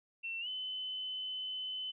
sine tone with pitch glide, 2701 to 3032 Hz, E7 to F#7, +42 to +42 cents, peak -37 dBFS, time 0.23-1.92 s, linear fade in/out 20 ms, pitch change +200 cents, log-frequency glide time 0.4-0.48 s, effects none

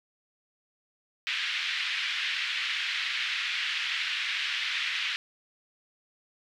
white band-pass noise, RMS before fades -31 dBFS, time 1.27-5.16 s, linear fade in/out 0 ms, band 1700 to 3400 Hz, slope 24 dB/octave, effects none

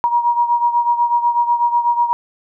sine beating tone pair, 950 / 958.1 Hz, A#5 / A#5, +33 / +47 cents, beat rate 8.1 Hz, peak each -14 / -19 dBFS, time 0.04-2.13 s, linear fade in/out 0 ms, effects none

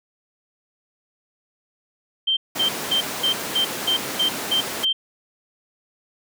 sine tone bursts, 3136 Hz, G7, in tune, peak -17 dBFS, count 9, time 2.27-4.93 s, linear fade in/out 10 ms, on 100 ms, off 220 ms
pink high-pass noise, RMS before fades -29 dBFS, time 2.55-4.85 s, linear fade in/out 10 ms, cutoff 240 Hz, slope 12 dB/octave
effects none

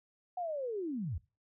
sine linear sweep, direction down, 740 to 64.6 Hz, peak -34 dBFS, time 0.37-1.18 s, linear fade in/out 5 ms, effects noise-tail reverb RT60 0.3 s tail -21 dB re dry

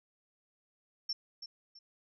sine tone with echo, 5410 Hz, E8, 44 cents sharp, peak -32 dBFS, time 1.09-1.13 s, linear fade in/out 5 ms, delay 330 ms, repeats 2, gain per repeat -10 dB, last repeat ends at 1.79 s, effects none

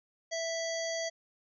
harmonic tone, 659.3 Hz, E5, in tune, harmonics 1 / 3 / 5 / 7 / 9 / 10, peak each -34 / -40 / -45 / -42 / -42 / -45 dBFS, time 0.31-1.1 s, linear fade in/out 20 ms, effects none

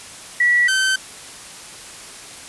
sine / sawtooth tone pair in turn, 1942 / 1541.4 Hz, B6 / G6, -30 / -30 cents, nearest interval major third, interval 400 cents, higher first, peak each -12 dBFS, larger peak neither, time 0.4-0.68 / 0.68-0.96 s, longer neither, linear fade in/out 5 ms, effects white hiss -37 dBFS RMS until 2.48 s + resampled to 24000 Hz

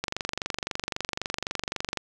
click train, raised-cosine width 0.2 ms, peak -11 dBFS, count 47, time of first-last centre 0.04-1.973 s, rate 23.8 Hz, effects none

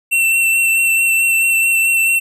square tone with vibrato, 2700 Hz, E7, 41 cents sharp, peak -12 dBFS, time 0.11-2.2 s, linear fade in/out 20 ms, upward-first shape sine, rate 4.6 Hz, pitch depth 16 cents each way, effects none

